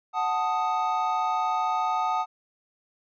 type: chord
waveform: triangle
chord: D# diminished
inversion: first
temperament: equal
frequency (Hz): 740 / 880 / 1244.5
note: F#5 / A5 / D#6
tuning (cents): 0 / 0 / 0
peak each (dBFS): -26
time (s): 0.13-2.26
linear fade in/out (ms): 50
effects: resampled to 16000 Hz